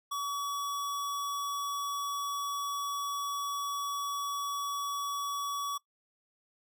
square tone, 1135 Hz, C#6, 41 cents sharp, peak -33 dBFS, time 0.11-5.78 s, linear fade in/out 10 ms, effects noise-tail reverb RT60 0.1 s tail -21 dB re dry

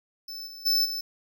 square tone with level steps, 5274 Hz, E8, in tune, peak -36 / -41 / -21 / -30 dBFS, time 0.28-1.01 s, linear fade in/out 5 ms, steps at 0.46 / 0.65 / 0.84 s, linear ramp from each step 20 ms, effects none

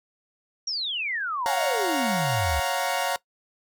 sine exponential sweep, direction down, 5740 to 65.8 Hz, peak -26 dBFS, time 0.67-2.6 s, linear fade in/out 5 ms
sawtooth chord, Gb major seventh, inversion second, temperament equal, 554.4 / 698.5 / 740 / 932.3 Hz, Db5 / F5 / Gb5 / Bb5, 0 / 0 / 0 / 0 cents, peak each -26 dBFS, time 1.46-3.16 s, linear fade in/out 0 ms
effects noise-tail reverb RT60 0.1 s tail -19 dB re dry

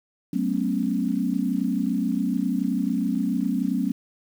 sine tone cluster, 187.6 / 218.6 / 250.5 / 277.6 Hz, F#3 / A3 / B3 / C#4, +24 / -11 / +25 / +3 cents, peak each -27 dBFS, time 0.33-3.92 s, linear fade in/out 5 ms, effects 8-bit

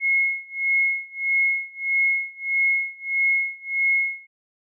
sine tone with tremolo, 2168 Hz, C#7, 39 cents flat, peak -16 dBFS, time 0-4.27 s, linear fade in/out 50 ms, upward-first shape sine, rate 1.6 Hz, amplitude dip 95%, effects none

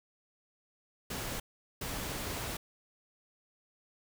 pink noise bursts at uneven times, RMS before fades -38 dBFS, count 2, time 1.1-1.4 / 1.81-2.57 s, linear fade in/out 5 ms, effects none

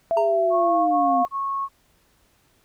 sine tone with pitch glide, 668 to 706.1 Hz, E5 to F5, +23 to +19 cents, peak -18 dBFS, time 0.11-1.25 s, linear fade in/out 0 ms, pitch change +96 cents, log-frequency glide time 0.5-0.9 s
sine linear sweep, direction down, 420.6 to 252.1 Hz, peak -24 dBFS, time 0.16-1.24 s, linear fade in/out 20 ms
triangle tone with exponential decay, 921 Hz, A#5, 21 cents flat, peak -17 dBFS, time 0.17-0.39 s, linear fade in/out 1 ms, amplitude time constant 47 ms
sine tone bursts, 1098 Hz, C#6, 17 cents flat, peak -23 dBFS, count 3, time 0.5-1.688 s, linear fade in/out 50 ms, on 380 ms, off 24 ms
effects pink hiss -62 dBFS RMS until 2.64 s

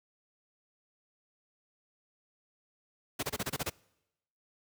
pink noise bursts, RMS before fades -33 dBFS, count 8, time 3.19-3.7 s, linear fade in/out 10 ms, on 41 ms, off 26 ms, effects noise-tail reverb RT60 0.9 s tail -25 dB re dry + high-pass 80 Hz 12 dB/octave

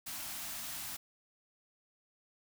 white band-stop noise, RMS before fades -42 dBFS, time 0.06-0.97 s, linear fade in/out 10 ms, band 340 to 590 Hz, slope 96 dB/octave, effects none

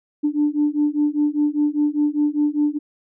sine beating tone pair, 293.3 / 298.3 Hz, D4 / D4, -2 / +27 cents, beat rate 5 Hz, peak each -19 / -19 dBFS, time 0.23-2.79 s, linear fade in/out 20 ms, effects tanh soft clip ceiling -10 dBFS

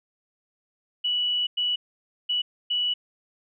sine tone bursts at uneven times, 2947 Hz, F#7, 8 cents flat, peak -22 dBFS, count 4, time 1.04-1.47 / 1.57-1.76 / 2.29-2.42 / 2.7-2.94 s, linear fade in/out 10 ms, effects none

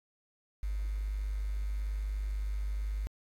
sine tone with quantisation, 50.5 Hz, G#1, 48 cents flat, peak -31 dBFS, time 0.63-3.07 s, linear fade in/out 0 ms, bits 9, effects AAC 64 kbps

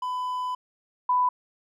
triangle / sine tone pair in turn, 1002 / 995.7 Hz, B5 / B5, +25 / +14 cents, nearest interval unison, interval 11 cents, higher first, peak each -25 / -19 dBFS, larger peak second, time 0.02-0.55 / 1.09-1.29 s, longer first, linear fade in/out 5 ms, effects none

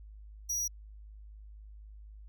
45% pulse tone, 5790 Hz, F#8, 38 cents flat, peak -31 dBFS, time 0.49-0.68 s, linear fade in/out 10 ms, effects added 52 Hz sine -47 dBFS peak until 2.28 s

